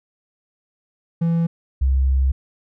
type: tone pair in turn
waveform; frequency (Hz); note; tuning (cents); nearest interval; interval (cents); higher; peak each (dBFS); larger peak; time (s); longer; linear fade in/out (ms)
triangle / sine; 167.2 / 66.35; E3 / C2; +25 / +25; octave + major third; 1600; first; -14; neither; 1.21-1.47 / 1.81-2.32; second; 10
effects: none